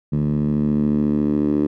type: tone with band-pass filter sweep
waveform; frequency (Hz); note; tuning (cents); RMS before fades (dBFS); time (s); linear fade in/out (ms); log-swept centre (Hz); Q
10% pulse; 74; D2; +14; -19; 0.12-1.67; 10; 170 to 300; 3.1
effects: none